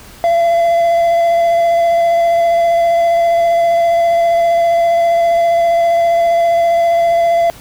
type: tone with vibrato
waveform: triangle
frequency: 679 Hz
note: F5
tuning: 49 cents flat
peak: -7 dBFS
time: 0.24-7.5 s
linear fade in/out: 0 ms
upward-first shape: square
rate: 15 Hz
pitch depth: 11 cents each way
effects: pink hiss -38 dBFS RMS until 7.6 s